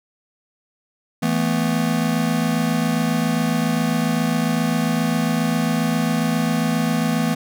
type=chord; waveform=square; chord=E suspended fourth; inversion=none; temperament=just; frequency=164.81 / 219.8 / 247.2 Hz; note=E3 / A3 / B3; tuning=0 / -2 / +2 cents; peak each=-23 dBFS; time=1.22-7.35 s; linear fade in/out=10 ms; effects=none